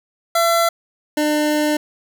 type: tone pair in turn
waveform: 25% pulse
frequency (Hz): 675 / 300.7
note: E5 / D4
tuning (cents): +41 / +41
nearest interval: octave + major second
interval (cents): 1400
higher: first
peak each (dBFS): -10 / -12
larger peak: first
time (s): 0.35-0.69 / 1.17-1.77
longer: second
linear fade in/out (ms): 5
effects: none